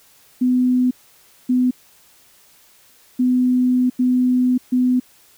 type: tone bursts at uneven times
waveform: sine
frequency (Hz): 251.3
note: B3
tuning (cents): +30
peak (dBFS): -13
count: 5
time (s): 0.41-0.91 / 1.49-1.71 / 3.19-3.9 / 3.99-4.58 / 4.72-5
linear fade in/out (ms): 10
effects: white hiss -52 dBFS RMS until 5.37 s